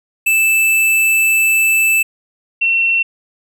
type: tone pair in turn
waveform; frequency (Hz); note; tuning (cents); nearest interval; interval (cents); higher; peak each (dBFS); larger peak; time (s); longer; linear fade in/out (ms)
square / sine; 2638 / 2712; E7 / E7; +1 / +49; unison; 48; second; -11; neither; 0.26-2.03 / 2.61-3.03; first; 10
effects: none

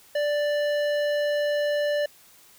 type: tone with hard clipping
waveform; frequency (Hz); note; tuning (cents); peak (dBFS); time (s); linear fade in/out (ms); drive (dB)
sine; 587.3; D5; 0; -24; 0.15-2.06; 5; 13
effects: white hiss -54 dBFS RMS until 2.58 s

